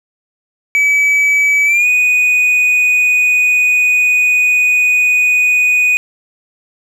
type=tone with pitch glide; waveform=triangle; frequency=2288 to 2481 Hz; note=D7 to D#7; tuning=-46 to -6 cents; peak=-7 dBFS; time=0.75-5.97 s; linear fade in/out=0 ms; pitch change=+140 cents; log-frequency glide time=1.65-1.87 s; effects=none